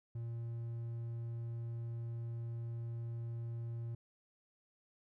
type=tone; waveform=triangle; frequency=116.54 Hz; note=A#2; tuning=in tune; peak=-37 dBFS; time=0.15-3.95 s; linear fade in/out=5 ms; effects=none